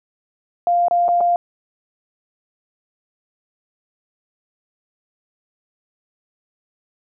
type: tone with dropouts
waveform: sine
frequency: 698 Hz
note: F5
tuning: 1 cent flat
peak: -13 dBFS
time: 0.67-1.36 s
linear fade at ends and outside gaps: 1 ms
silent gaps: 0.883-0.91 / 1.082-1.088 / 1.206-1.21 s
effects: none